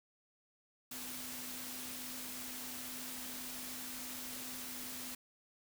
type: tone in noise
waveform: sine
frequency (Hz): 252.2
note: B3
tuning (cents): +36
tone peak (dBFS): -52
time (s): 0.91-5.15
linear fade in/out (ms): 5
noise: white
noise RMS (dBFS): -45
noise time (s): 0.91-5.15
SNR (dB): -10
effects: none